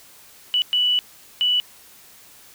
sine tone bursts at uneven times, 2960 Hz, F#7, in tune, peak -16 dBFS, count 3, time 0.54-0.62 / 0.73-0.99 / 1.41-1.6 s, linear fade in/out 0 ms, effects white hiss -48 dBFS RMS until 2.54 s

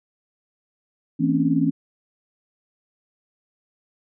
sine tone cluster, 163.6 / 224.9 / 262.6 / 280.7 Hz, E3 / A3 / C4 / C#4, -13 / +38 / +6 / +22 cents, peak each -23 / -26 / -22 / -21 dBFS, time 1.19-1.71 s, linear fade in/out 20 ms, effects none

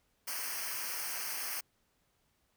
white noise with comb filter, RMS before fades -38 dBFS, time 0.27-1.61 s, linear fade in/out 10 ms, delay 0.27 ms, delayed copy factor -0.9, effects pink hiss -75 dBFS RMS until 2.56 s

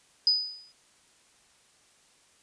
sine tone with exponential decay, 4978 Hz, D#8, in tune, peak -17 dBFS, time 0.27-0.72 s, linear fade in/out 1 ms, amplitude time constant 97 ms, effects white hiss -62 dBFS RMS until 2.42 s + resampled to 22050 Hz

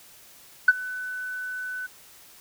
sine tone with ADSR envelope, 1500 Hz, F#6, 23 cents sharp, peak -8 dBFS, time 0.68-1.87 s, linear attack 5 ms, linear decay 33 ms, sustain -22 dB, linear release 14 ms, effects tanh soft clip ceiling -5 dBFS + white hiss -51 dBFS RMS until 2.4 s

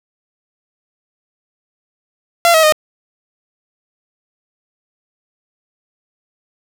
sawtooth tone with pitch steps, 684 / 639 / 616 Hz, F5 / D#5 / D#5, -36 / +46 / -17 cents, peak -4 dBFS, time 2.45-2.723 s, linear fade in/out 0 ms, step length 91 ms, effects none

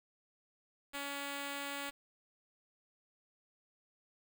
5% pulse tone, 282 Hz, C#4, 30 cents sharp, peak -28 dBFS, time 0.93-1.91 s, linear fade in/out 20 ms, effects 9-bit

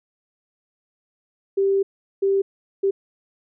sine tone bursts at uneven times, 392 Hz, G4, in tune, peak -16 dBFS, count 3, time 1.57-1.83 / 2.22-2.42 / 2.83-2.91 s, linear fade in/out 10 ms, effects none

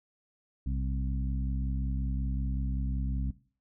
harmonic tone with a mistuned harmonic, 65.41 Hz, C2, in tune, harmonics 1 / 2 / 3 / 4, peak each -30 / -36 / -40 / -42 dBFS, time 0.66-3.31 s, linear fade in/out 5 ms, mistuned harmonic 1, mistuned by -130 cents, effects noise-tail reverb RT60 0.4 s tail -17 dB re dry

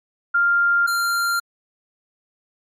sine / square tone pair in turn, 1396.9 / 1388.9 Hz, F6 / F6, 0 / -10 cents, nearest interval unison, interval 10 cents, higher first, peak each -14 / -19 dBFS, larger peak first, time 0.34-0.87 / 0.87-1.4 s, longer neither, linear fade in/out 10 ms, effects MP3 64 kbps

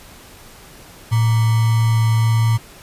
sine tone with sample-and-hold, 112.7 Hz, A2, 42 cents sharp, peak -12 dBFS, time 1.11-2.58 s, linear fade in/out 20 ms, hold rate 1050 Hz, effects pink hiss -42 dBFS RMS until 2.82 s + resampled to 32000 Hz

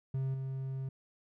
triangle tone with level steps, 133.3 Hz, C3, 33 cents sharp, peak -29 / -33 dBFS, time 0.14-0.89 s, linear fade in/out 5 ms, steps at 0.34 s, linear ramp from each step 2 ms, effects none

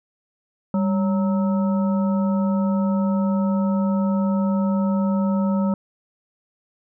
harmonic tone with a mistuned harmonic, 185.6 Hz, F#3, 6 cents sharp, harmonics 1 / 3 / 5 / 7, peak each -18 / -28 / -32 / -35 dBFS, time 0.74-5.74 s, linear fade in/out 2 ms, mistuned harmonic 1, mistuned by +110 cents, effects none

